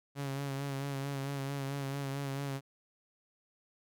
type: tone with vibrato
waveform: sawtooth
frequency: 138.6 Hz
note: C#3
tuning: in tune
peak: -31 dBFS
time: 0.15-2.61 s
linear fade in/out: 50 ms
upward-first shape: sine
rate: 4.5 Hz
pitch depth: 35 cents each way
effects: none